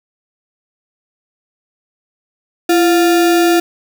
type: tone with sample-and-hold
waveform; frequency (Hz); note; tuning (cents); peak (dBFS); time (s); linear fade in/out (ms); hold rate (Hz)
sine; 339.4; F4; -49; -8; 2.69-3.6; 5; 1050
effects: none